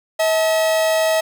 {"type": "tone pair together", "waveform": "45% pulse", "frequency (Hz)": [641.5, 873], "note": ["E5", "A5"], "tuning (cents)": [-47, -14], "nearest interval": "perfect fourth", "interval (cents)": 533, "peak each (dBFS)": [-15, -26], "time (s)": [0.19, 1.21], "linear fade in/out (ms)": 10, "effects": []}